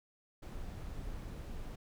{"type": "noise", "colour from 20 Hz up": "brown", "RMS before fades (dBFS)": -43, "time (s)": [0.42, 1.76], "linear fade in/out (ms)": 10, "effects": []}